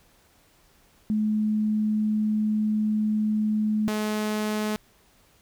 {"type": "tone pair in turn", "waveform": ["sine", "sawtooth"], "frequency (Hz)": [213.9, 213.1], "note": ["A3", "G#3"], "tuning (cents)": [-49, 45], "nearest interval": "unison", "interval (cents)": 6, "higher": "first", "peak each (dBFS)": -21, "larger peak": "neither", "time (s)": [[1.1, 3.88], [3.88, 4.76]], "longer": "first", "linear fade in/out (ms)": 0, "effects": ["pink hiss -60 dBFS RMS until 5.41 s"]}